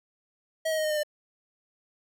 square tone with pitch steps, 640 / 631.6 / 623.2 / 615 / 606.9 / 598.9 Hz, D#5 / D#5 / D#5 / D#5 / D#5 / D5, +49 / +26 / +3 / -20 / -43 / +34 cents, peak -26 dBFS, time 0.65-1.034 s, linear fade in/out 10 ms, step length 64 ms, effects none

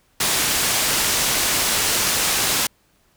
white low-pass noise, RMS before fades -20 dBFS, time 0.2-2.67 s, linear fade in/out 5 ms, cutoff 10000 Hz, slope 12 dB/octave, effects pink hiss -61 dBFS RMS until 3.16 s

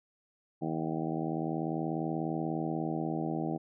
harmonic tone with a mistuned harmonic, 80.3 Hz, E2, 45 cents flat, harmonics 2 / 3 / 4 / 5 / 6 / 7 / 8 / 9 / 10, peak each -36 / -38 / -35 / -42 / -45 / -46 / -43 / -44 / -42 dBFS, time 0.61-3.58 s, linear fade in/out 20 ms, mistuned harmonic 10, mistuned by -52 cents, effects none

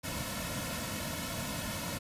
pink noise with comb filter, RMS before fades -37 dBFS, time 0.03-1.99 s, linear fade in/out 20 ms, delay 2.5 ms, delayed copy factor -0.9, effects resampled to 32000 Hz

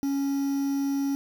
triangle tone with quantisation, 277.2 Hz, C#4, in tune, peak -22 dBFS, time 0.03-1.15 s, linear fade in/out 0 ms, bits 7, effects none

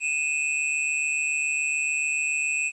square tone pair together, 2490 / 2637 Hz, D#7 / E7, +1 / 0 cents, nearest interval minor second, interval 99 cents, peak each -27 dBFS, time 0-2.72 s, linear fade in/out 50 ms, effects resampled to 22050 Hz + 10-bit

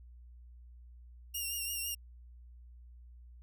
5% pulse tone with vibrato, 2794 Hz, F7, in tune, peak -27 dBFS, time 1.34-1.95 s, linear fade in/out 10 ms, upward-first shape triangle, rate 5.9 Hz, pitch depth 48 cents each way, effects added 60 Hz sine -51 dBFS peak until 3.42 s

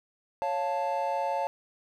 triangle chord, Db augmented, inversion none, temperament equal, 554.4 / 698.5 / 880 Hz, Db5 / F5 / A5, 0 / 0 / 0 cents, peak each -30 / -31 / -28 dBFS, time 0.42-1.47 s, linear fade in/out 0 ms, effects none

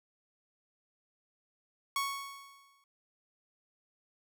sawtooth tone with exponential decay, 1108.7 Hz, C#6, in tune, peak -25 dBFS, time 1.96-2.84 s, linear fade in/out 2 ms, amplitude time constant 190 ms, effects none

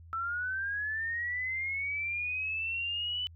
sine linear sweep, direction up, 1318.5 to 3001 Hz, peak -31 dBFS, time 0.13-3.27 s, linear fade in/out 0 ms, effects added 83 Hz sine -49 dBFS peak until 3.35 s

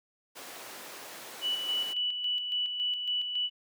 pink high-pass noise, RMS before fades -45 dBFS, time 0.35-1.94 s, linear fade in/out 20 ms, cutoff 400 Hz, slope 12 dB/octave
sine tone with tremolo, 2960 Hz, F#7, in tune, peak -27 dBFS, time 1.41-3.5 s, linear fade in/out 50 ms, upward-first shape square, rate 3.6 Hz, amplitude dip 45%
effects none

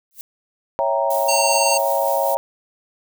violet noise with exponential growth, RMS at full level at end -30 dBFS, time 0.11-0.21 s, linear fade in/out 0 ms, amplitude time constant 21 ms
sine chord, C# diminished seventh, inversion none, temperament equal, 554.4 / 659.3 / 784 / 932.3 Hz, C#5 / E5 / G5 / Bb5, 0 / 0 / 0 / 0 cents, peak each -21 / -22 / -25 / -22 dBFS, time 0.79-2.37 s, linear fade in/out 0 ms
violet noise with tremolo, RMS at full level -28 dBFS, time 1.1-2.35 s, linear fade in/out 5 ms, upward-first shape triangle, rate 5.2 Hz, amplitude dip 35%
harmonic tone, 914 Hz, A#5, 34 cents flat, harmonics 1 / 3 / 5 / 7 / 9, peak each -24 / -24 / -24 / -24 / -24 dBFS, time 1.28-1.78 s, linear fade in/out 10 ms
effects none

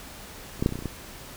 clicks, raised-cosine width 3 ms, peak -28 / -11 / -7 / -21 / -18 / -20 / -22 / -23 / -16 dBFS, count 9, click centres 0.595 / 0.625 / 0.661 / 0.691 / 0.724 / 0.756 / 0.79 / 0.824 / 0.857 s, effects pink hiss -43 dBFS RMS until 1.36 s

